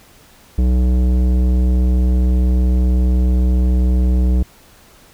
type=tone with tanh clipping; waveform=triangle; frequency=62.2 Hz; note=B1; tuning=13 cents sharp; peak=-13 dBFS; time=0.58-4.43 s; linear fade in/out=5 ms; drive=18 dB; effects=pink hiss -47 dBFS RMS until 5.13 s